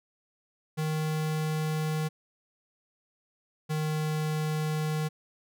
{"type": "tone pair in turn", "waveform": "square", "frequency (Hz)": [155.6, 154.53], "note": ["D#3", "D#3"], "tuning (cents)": [0, -12], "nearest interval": "unison", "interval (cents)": 12, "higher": "first", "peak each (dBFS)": -28, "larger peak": "neither", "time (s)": [[0.77, 2.09], [3.69, 5.09]], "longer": "second", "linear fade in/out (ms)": 20, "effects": []}